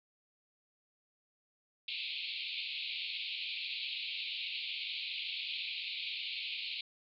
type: band-pass noise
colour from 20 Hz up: pink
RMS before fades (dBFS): -40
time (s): 1.88-6.81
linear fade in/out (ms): 2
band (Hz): 2300 to 4400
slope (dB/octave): 96
effects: none